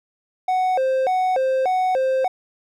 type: tone with vibrato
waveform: triangle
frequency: 624 Hz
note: D#5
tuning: 5 cents sharp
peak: -15 dBFS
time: 0.48-2.28 s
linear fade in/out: 5 ms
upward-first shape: square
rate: 1.7 Hz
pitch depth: 300 cents each way
effects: none